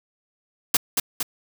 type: noise with echo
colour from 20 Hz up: white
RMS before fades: -17 dBFS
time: 0.74-0.77 s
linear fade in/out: 5 ms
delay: 230 ms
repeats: 2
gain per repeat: -4 dB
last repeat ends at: 1.23 s
effects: none